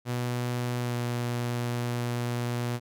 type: tone with pitch glide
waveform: sawtooth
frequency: 122.3 to 120.62 Hz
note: B2 to B2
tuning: -16 to -40 cents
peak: -24 dBFS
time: 0.05-2.8 s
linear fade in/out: 50 ms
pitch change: -24 cents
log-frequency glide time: 0.8-0.96 s
effects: none

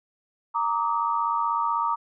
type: tone cluster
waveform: sine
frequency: 929 / 1164 / 1260 Hz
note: A#5 / D6 / D#6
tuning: -6 / -16 / +21 cents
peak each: -25 / -26 / -30 dBFS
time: 0.54-1.96 s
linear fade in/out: 20 ms
effects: none

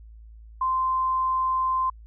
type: tone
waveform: sine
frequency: 1040 Hz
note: C6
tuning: 11 cents flat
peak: -21 dBFS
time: 0.61-1.9 s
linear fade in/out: 5 ms
effects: added 55 Hz sine -43 dBFS peak until 2.06 s

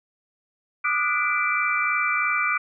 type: tone cluster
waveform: sine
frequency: 1193 / 1256 / 1457 / 2001 / 2342 Hz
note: D6 / D#6 / F#6 / B6 / D7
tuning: +27 / +16 / -27 / +22 / -5 cents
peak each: -27 / -30 / -26 / -31 / -24 dBFS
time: 0.84-2.58 s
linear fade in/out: 10 ms
effects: none

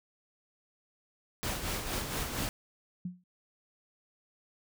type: noise with tremolo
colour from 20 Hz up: pink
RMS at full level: -33 dBFS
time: 1.43-2.49 s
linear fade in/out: 0 ms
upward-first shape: sine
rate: 4.3 Hz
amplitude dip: 50%
type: tone with exponential decay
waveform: sine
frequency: 179.7 Hz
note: F3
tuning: 50 cents sharp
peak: -31 dBFS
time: 3.05-3.24 s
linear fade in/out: 5 ms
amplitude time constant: 40 ms
effects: none

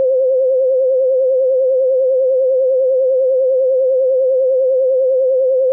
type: tone with vibrato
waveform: sine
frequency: 521 Hz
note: C5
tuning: 7 cents flat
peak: -10 dBFS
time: 0-5.72 s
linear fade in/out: 0 ms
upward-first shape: sine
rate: 10 Hz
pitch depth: 59 cents each way
effects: none

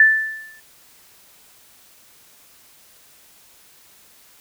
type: tone with exponential decay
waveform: sine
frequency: 1760 Hz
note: A6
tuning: in tune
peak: -6 dBFS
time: 0-0.6 s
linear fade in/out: 2 ms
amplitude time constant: 130 ms
effects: white hiss -51 dBFS RMS until 4.4 s

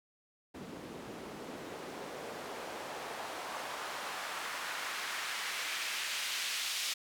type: noise with band-pass filter sweep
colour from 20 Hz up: white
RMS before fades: -40 dBFS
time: 0.54-6.94 s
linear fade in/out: 10 ms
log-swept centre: 220 to 3500 Hz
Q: 1
effects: none

